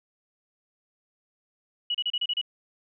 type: tone bursts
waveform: sine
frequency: 2925 Hz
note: F#7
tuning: 21 cents flat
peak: -24 dBFS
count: 7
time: 1.9-2.414 s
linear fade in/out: 5 ms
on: 46 ms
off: 32 ms
effects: none